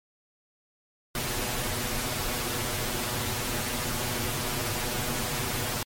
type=noise with comb filter; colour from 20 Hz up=pink; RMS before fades=-30 dBFS; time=1.15-5.83 s; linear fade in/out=2 ms; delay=8.2 ms; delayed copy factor=+0.95; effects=MP3 64 kbps